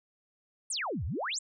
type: exponential two-way sweep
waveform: sine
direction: down then up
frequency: 9820 to 66 to 8240 Hz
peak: -31 dBFS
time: 0.7-1.39 s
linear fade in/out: 5 ms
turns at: 1.05 s
effects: none